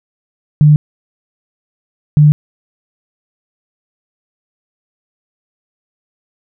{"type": "tone pair in turn", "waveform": "sine", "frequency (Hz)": [150, 149.33], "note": ["D3", "D3"], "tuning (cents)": [37, 29], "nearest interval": "unison", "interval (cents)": 8, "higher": "first", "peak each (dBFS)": -3, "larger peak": "neither", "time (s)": [[0.61, 0.76], [2.17, 2.32]], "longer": "neither", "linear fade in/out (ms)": 0, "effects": []}